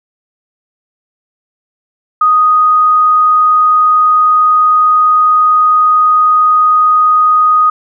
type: tone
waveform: sine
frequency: 1244.5 Hz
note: D#6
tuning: in tune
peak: -5 dBFS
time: 2.21-7.7 s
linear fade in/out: 5 ms
effects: none